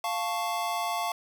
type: chord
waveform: square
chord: F augmented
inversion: none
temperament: equal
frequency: 698.5 / 880 / 1108.7 Hz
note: F5 / A5 / C#6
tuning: 0 / 0 / 0 cents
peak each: -32 / -34 / -34 dBFS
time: 0.04-1.12 s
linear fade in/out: 2 ms
effects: none